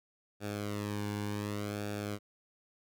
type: tone with flanger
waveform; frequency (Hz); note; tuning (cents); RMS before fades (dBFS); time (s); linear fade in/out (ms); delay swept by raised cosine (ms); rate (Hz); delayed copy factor
sawtooth; 103.4; G#2; -7; -37; 0.4-2.19; 50; 0.98 to 1.58; 0.67; -0.75
effects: none